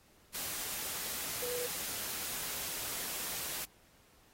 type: tone in noise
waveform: sine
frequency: 489.7 Hz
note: B4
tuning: 15 cents flat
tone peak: -37 dBFS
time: 1.42-1.67 s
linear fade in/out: 10 ms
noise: white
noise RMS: -39 dBFS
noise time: 0.34-3.65 s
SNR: -1 dB
effects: pink hiss -65 dBFS RMS until 4.33 s + AAC 48 kbps